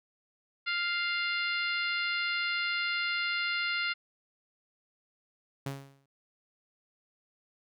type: harmonic tone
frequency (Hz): 698.5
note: F5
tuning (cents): 0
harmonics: 2 / 3 / 4 / 5 / 6 / 7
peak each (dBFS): -33 / -33 / -36 / -42 / -39 / -45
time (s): 0.66-3.94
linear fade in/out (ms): 20
type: tone with exponential decay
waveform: sawtooth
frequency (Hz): 137.7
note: C#3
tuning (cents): -11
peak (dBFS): -28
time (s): 5.66-6.06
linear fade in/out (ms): 5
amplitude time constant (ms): 85
effects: none